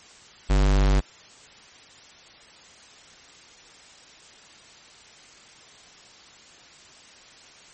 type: tone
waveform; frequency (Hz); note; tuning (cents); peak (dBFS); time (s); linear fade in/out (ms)
square; 48.79; G1; -7; -17; 0.49-1.01; 20
effects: white hiss -49 dBFS RMS until 7.73 s + MP3 32 kbps